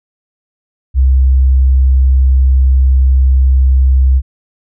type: tone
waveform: sine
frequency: 65.7 Hz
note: C2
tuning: 8 cents sharp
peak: -4 dBFS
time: 0.94-4.22 s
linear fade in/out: 50 ms
effects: tanh soft clip ceiling -1 dBFS